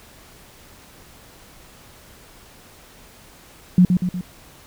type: tone with echo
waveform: sine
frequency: 180.5 Hz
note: F#3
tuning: 43 cents flat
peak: -8 dBFS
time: 3.78-3.85 s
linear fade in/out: 2 ms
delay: 120 ms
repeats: 3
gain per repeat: -5 dB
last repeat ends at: 4.21 s
effects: pink hiss -47 dBFS RMS until 4.66 s